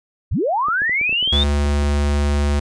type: linear sweep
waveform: sine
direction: up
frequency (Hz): 36.23 to 3692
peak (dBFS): -16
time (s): 0.31-1.44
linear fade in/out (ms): 10
type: clicks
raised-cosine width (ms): 2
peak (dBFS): -21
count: 12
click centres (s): 0.685 / 0.819 / 0.895 / 1.013 / 1.094 / 1.127 / 1.227 / 1.276 / 1.352 / 1.441 / 1.661 / 1.827
type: tone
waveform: square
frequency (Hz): 72.3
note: D2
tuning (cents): -27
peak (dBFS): -16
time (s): 1.32-2.6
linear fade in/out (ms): 10
effects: resampled to 22050 Hz